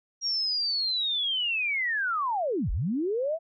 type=linear two-way sweep; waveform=sine; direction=down then up; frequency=5660 to 31.52 to 678 Hz; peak=-25 dBFS; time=0.21-3.39 s; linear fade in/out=50 ms; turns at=2.71 s; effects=none